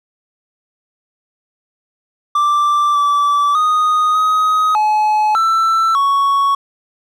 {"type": "tone with pitch steps", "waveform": "triangle", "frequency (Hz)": [1175, 1158, 1241, 1259, 853, 1332, 1113], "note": ["D6", "D6", "D#6", "D#6", "G#5", "E6", "C#6"], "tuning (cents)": [1, -25, -5, 20, 46, 18, 7], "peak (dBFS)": -9, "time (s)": [2.35, 6.55], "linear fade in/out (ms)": 5, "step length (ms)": 600, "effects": []}